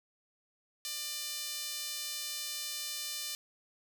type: tone with high-pass filter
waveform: sawtooth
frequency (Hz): 596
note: D5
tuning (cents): +25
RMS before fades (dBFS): -39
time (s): 0.85-3.35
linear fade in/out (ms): 0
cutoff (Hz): 4200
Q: 1.2
effects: none